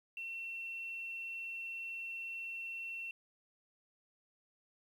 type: tone with quantisation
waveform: sine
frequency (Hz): 2709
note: E7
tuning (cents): +47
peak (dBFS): -40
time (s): 0.17-3.11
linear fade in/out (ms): 2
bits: 11
effects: none